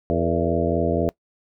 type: harmonic tone with a mistuned harmonic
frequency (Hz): 83.9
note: E2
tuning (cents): +31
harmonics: 1 / 2 / 3 / 4 / 5 / 6 / 7 / 8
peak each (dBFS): -27 / -27 / -27 / -27 / -27 / -27 / -27 / -27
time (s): 0.1-1.09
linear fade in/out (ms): 0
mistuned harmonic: 6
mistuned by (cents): -69
effects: noise-tail reverb RT60 0.1 s tail -22 dB re dry